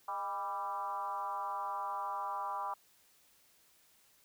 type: tone with frequency modulation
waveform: sine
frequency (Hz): 990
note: B5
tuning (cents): +4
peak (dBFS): -35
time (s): 0.08-2.74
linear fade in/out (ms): 5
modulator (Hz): 187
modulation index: 1.3
effects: white hiss -67 dBFS RMS until 4.24 s